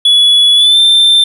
triangle tone with pitch glide, 3400 to 3567 Hz, G#7 to A7, +40 to +23 cents, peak -3 dBFS, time 0.05-1.24 s, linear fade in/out 5 ms, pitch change +83 cents, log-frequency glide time 0.55-0.78 s, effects none

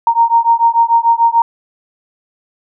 sine beating tone pair, 924 / 930.8 Hz, A#5 / A#5, -16 / -3 cents, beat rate 6.8 Hz, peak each -11 dBFS, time 0.07-1.42 s, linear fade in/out 2 ms, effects none

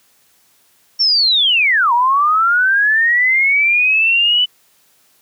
sine linear two-way sweep, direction down then up, 5520 to 930 to 3000 Hz, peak -10 dBFS, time 0.99-4.46 s, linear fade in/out 20 ms, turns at 1.93 s, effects white hiss -55 dBFS RMS until 5.21 s + high-pass 80 Hz 12 dB/octave

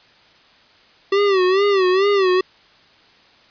square tone with vibrato, 385.8 Hz, G4, 28 cents flat, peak -14 dBFS, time 1.12-2.41 s, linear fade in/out 5 ms, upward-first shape sine, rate 2.3 Hz, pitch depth 100 cents each way, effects white hiss -51 dBFS RMS until 3.5 s + resampled to 11025 Hz

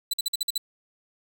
sawtooth tone bursts, 3985 Hz, B7, 15 cents sharp, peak -20 dBFS, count 7, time 0.11-0.579 s, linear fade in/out 5 ms, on 25 ms, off 49 ms, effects none

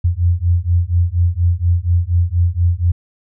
sine beating tone pair, 85.1 / 89.3 Hz, F2 / F2, -44 / +39 cents, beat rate 4.2 Hz, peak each -15 dBFS, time 0.04-2.92 s, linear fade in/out 10 ms, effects none

